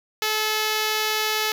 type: tone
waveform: 5% pulse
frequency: 431.5 Hz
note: A4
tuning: 34 cents flat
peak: -10 dBFS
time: 0.22-1.52 s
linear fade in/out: 2 ms
effects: none